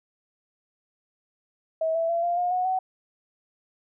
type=tone with pitch steps; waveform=sine; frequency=644 / 660.6 / 677.6 / 695 / 712.9 / 731.3 / 750.1 Hz; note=E5 / E5 / E5 / F5 / F5 / F#5 / F#5; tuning=-41 / +4 / +48 / -9 / +35 / -20 / +23 cents; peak=-22 dBFS; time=1.81-2.79 s; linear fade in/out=5 ms; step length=140 ms; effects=none